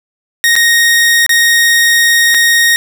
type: tone with dropouts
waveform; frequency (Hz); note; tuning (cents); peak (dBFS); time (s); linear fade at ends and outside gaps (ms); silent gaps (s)
sawtooth; 1864.7; A#6; 0; -3; 0.44-2.76; 0; 0.555-0.563 / 1.264-1.293 / 2.343-2.346
effects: none